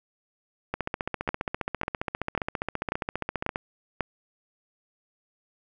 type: two click trains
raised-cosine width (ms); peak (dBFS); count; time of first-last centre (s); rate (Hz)
0.5; -11 / -13; 6 / 43; 1.29-4.007 / 0.74-3.559; 1.84 / 14.9
effects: none